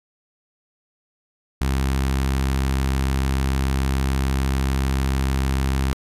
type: tone with notch filter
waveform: sawtooth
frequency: 66.8 Hz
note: C2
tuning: 36 cents sharp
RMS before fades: -21 dBFS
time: 1.61-5.93 s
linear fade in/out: 0 ms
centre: 540 Hz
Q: 1.6
effects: resampled to 32000 Hz